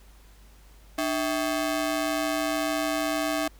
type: ring-modulated tone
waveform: sawtooth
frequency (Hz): 475.9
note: A#4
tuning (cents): +36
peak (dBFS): -18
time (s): 0.98-3.48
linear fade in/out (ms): 5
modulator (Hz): 177
effects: added 50 Hz sine -50 dBFS peak until 3.59 s + pink hiss -58 dBFS RMS until 3.59 s